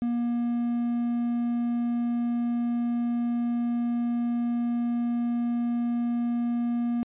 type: tone with quantisation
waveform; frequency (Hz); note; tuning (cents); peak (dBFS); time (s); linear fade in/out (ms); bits
triangle; 238; A#3; +36; -22; 0.02-7.03; 0; 8
effects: resampled to 8000 Hz